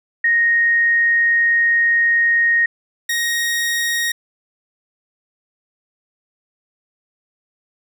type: tone pair in turn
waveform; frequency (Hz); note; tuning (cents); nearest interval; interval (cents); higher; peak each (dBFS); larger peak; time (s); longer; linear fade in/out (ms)
sine / sawtooth; 1864.7 / 1874.1; A#6 / A#6; 0 / +9; unison; 9; second; -12 / -14; first; 0.24-2.66 / 3.09-4.12; first; 5
effects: none